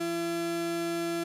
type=tone pair together; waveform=35% pulse; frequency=169.05 / 338.1 Hz; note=E3 / E4; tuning=+44 / +44 cents; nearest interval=octave; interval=1200 cents; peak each=-40 / -28 dBFS; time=0-1.24 s; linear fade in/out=10 ms; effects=resampled to 32000 Hz